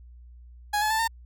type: tone with pitch steps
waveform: 30% pulse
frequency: 830.6 / 855.9 / 882 / 908.9 Hz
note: G#5 / A5 / A5 / A#5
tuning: 0 / -48 / +4 / -44 cents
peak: -20 dBFS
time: 0.73-1.078 s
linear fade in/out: 10 ms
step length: 87 ms
effects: added 60 Hz sine -45 dBFS peak until 1.25 s